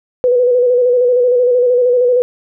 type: tone with vibrato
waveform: sine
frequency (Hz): 493.9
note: B4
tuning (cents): 0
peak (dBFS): -8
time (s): 0.24-2.22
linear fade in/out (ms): 0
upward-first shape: square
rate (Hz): 13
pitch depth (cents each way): 34
effects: none